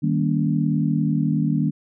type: chord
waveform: sine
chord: Eb dominant seventh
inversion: none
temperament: equal with one note detuned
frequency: 155.56 / 196 / 233.1 / 284.3 Hz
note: Eb3 / G3 / Bb3 / Db4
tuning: 0 / 0 / 0 / +44 cents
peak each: -21 / -25 / -24 / -25 dBFS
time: 0.02-1.71 s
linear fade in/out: 20 ms
effects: none